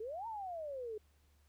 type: exponential two-way sweep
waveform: sine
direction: up then down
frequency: 415.3 to 932.3 to 415.3 Hz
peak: -40 dBFS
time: 0-0.98 s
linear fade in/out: 5 ms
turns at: 0.27 s
effects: added 73 Hz sine -67 dBFS peak until 1.48 s + pink hiss -75 dBFS RMS until 1.48 s